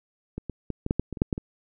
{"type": "clicks", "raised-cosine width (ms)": 3, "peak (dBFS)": [-19, -19, -16, -15, -9, -10, -20, -24, -7, -12, -19], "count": 11, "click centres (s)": [0.38, 0.497, 0.703, 0.864, 0.909, 0.996, 1.127, 1.172, 1.219, 1.328, 1.379], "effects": []}